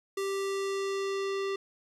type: tone with low-pass filter sweep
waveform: square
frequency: 392 Hz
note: G4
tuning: in tune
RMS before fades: -32 dBFS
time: 0.17-1.56 s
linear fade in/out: 5 ms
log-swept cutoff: 11000 to 4200 Hz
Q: 1
effects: 10-bit